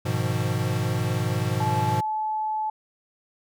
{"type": "chord", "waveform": "square", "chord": "F half-diminished seventh", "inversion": "first", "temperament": "equal", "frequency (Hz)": [103.83, 123.47, 155.56, 174.61], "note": ["Ab2", "Cb3", "Eb3", "F3"], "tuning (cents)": [0, 0, 0, 0], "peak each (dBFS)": [-28, -27, -33, -33], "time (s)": [0.05, 2.01], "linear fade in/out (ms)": 10}
{"type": "tone", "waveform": "sine", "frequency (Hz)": 864, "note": "A5", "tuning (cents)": -32, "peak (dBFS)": -24, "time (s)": [1.6, 2.7], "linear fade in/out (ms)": 5}
{"effects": []}